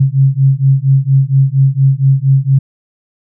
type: beating tone pair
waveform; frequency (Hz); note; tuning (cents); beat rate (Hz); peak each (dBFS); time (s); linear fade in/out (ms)
sine; 133.4 / 137.7; C3 / C#3; +34 / -11; 4.3; -10; 0-2.59; 10
effects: none